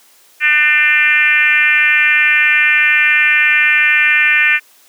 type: tone with frequency modulation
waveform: sine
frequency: 2093 Hz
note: C7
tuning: in tune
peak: -8 dBFS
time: 0.4-4.6 s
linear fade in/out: 50 ms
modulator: 295 Hz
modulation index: 1.8
effects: white hiss -48 dBFS RMS until 4.88 s + high-pass 300 Hz 12 dB/octave